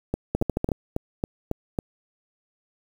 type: two click trains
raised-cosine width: 2 ms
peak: -9 / -11 dBFS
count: 6 / 7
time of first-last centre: 0.35-0.718 / 0.14-1.788 s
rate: 13.6 / 3.64 Hz
effects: 7-bit